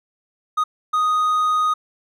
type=tone bursts at uneven times; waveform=triangle; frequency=1244.5 Hz; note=D#6; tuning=in tune; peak=-14 dBFS; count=2; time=0.57-0.64 / 0.93-1.74 s; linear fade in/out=10 ms; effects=none